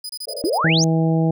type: tone bursts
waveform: sawtooth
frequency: 4978 Hz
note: D#8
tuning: in tune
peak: -25 dBFS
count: 7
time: 0.04-0.58 s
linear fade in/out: 5 ms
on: 54 ms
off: 27 ms
type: band-pass noise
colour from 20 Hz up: white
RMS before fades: -32 dBFS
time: 0.27-0.71 s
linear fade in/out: 2 ms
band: 450 to 630 Hz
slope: 96 dB/octave
type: exponential sweep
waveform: sine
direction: up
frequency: 293.7 to 6645 Hz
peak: -17 dBFS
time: 0.44-0.84 s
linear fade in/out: 0 ms
type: harmonic tone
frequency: 162.2 Hz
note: E3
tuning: 28 cents flat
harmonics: 1 / 2 / 3 / 4 / 5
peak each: -16 / -22 / -26 / -28 / -30 dBFS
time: 0.64-1.31 s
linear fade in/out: 5 ms
effects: none